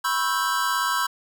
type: chord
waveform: square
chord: C# half-diminished seventh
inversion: third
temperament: equal with one note detuned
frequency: 987.8 / 1085.3 / 1318.5 / 1568 Hz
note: B5 / C#6 / E6 / G6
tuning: 0 / -37 / 0 / 0 cents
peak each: -28 dBFS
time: 0.04-1.07 s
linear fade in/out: 10 ms
effects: none